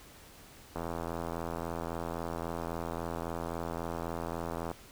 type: click train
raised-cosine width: 1 ms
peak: -22 dBFS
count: 332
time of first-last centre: 0.76-4.715 s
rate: 83.7 Hz
effects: pink hiss -54 dBFS RMS until 4.91 s